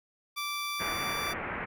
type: tone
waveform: 15% pulse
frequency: 1168 Hz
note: D6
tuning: 10 cents flat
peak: -26 dBFS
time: 0.36-1.34 s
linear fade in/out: 20 ms
type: low-pass noise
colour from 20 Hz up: white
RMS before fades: -36 dBFS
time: 0.79-1.66 s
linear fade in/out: 20 ms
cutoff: 2300 Hz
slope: 48 dB/octave
effects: none